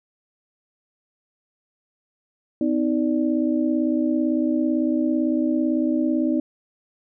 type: tone cluster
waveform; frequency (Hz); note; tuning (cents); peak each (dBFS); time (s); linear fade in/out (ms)
sine; 255.2 / 313.1 / 587; C4 / D#4 / D5; -43 / +11 / -1; -22 / -21 / -30; 2.61-6.4; 2
effects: none